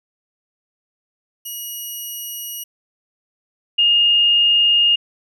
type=tone pair in turn; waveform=5% pulse / sine; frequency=2900 / 2839 Hz; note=F#7 / F7; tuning=-35 / +28 cents; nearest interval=unison; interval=37 cents; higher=first; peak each=-19 / -11 dBFS; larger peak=second; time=1.45-2.64 / 3.78-4.96 s; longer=first; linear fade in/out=10 ms; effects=none